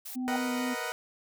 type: noise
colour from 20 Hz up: blue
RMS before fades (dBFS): -41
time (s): 0.05-0.16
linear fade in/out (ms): 10
type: tone with exponential growth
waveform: sine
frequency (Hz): 770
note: G5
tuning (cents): -31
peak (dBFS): -27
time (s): 0.07-0.36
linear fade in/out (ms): 2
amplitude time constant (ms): 61
type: tone with vibrato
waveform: sine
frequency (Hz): 251.6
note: B3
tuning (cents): +32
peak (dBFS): -30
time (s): 0.15-0.75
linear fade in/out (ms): 20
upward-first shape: square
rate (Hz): 4.5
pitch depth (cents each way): 12
type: chord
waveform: 15% pulse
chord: B major seventh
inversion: third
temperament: equal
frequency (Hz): 466.2 / 493.9 / 622.3 / 740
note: A#4 / B4 / D#5 / F#5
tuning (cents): 0 / 0 / 0 / 0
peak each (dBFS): -32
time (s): 0.28-0.92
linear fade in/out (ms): 0
effects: none